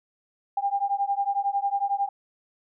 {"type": "beating tone pair", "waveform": "sine", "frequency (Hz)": [794, 805], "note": ["G5", "G5"], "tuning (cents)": [22, 46], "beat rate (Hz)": 11, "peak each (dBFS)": -26, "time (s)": [0.57, 2.09], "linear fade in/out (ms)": 5, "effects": []}